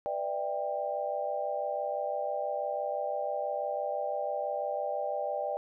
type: chord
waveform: sine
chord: E minor seventh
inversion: second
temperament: just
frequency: 494.4 / 593.3 / 659.3 / 791.1 Hz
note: B4 / D5 / E5 / G5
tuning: +2 / +18 / 0 / +16 cents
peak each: -39 / -33 / -39 / -35 dBFS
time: 0.06-5.57 s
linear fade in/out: 0 ms
effects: none